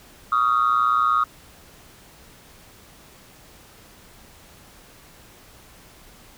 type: tone with amplitude modulation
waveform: sine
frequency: 1244.5 Hz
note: D#6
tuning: in tune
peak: -11 dBFS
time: 0.32-1.24 s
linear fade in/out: 5 ms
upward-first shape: sine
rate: 120 Hz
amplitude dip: 100%
effects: tanh soft clip ceiling -10 dBFS + pink hiss -49 dBFS RMS until 6.37 s